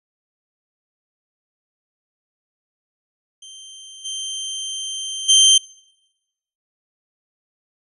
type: tone with level steps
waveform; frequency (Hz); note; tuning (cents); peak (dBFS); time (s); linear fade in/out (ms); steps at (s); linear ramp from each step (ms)
25% pulse; 3136; G7; 0; -34 / -22 / -6; 3.42-5.58; 5; 4.04 / 5.28; 20
effects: noise-tail reverb RT60 1.0 s tail -25 dB re dry + resampled to 32000 Hz